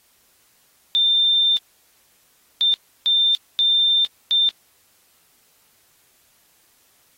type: tone bursts at uneven times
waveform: sine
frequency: 3589 Hz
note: A7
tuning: 34 cents sharp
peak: -14 dBFS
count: 5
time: 0.95-1.57 / 2.61-2.74 / 3.06-3.35 / 3.59-4.05 / 4.31-4.49 s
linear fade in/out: 0 ms
effects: white hiss -59 dBFS RMS until 7.17 s + AAC 48 kbps